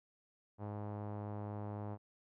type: tone with low-pass filter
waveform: sawtooth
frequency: 103.83 Hz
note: G#2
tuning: in tune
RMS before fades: -43 dBFS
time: 0.58-1.98 s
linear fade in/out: 50 ms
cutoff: 870 Hz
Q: 1.7
effects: none